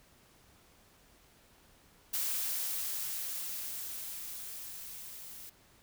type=noise with level ramp; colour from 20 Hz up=blue; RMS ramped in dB=-33 to -48 dBFS; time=2.13-5.5 s; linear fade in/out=10 ms; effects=pink hiss -63 dBFS RMS until 5.82 s